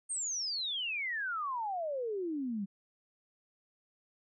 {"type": "exponential sweep", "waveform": "sine", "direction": "down", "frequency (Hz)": [8870, 189.4], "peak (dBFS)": -33, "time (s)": [0.09, 2.66], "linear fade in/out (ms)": 20, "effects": []}